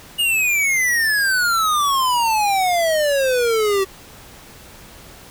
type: exponential sweep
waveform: square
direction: down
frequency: 2890 to 380 Hz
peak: -16 dBFS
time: 0.18-3.85 s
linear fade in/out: 20 ms
effects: pink hiss -42 dBFS RMS until 5.3 s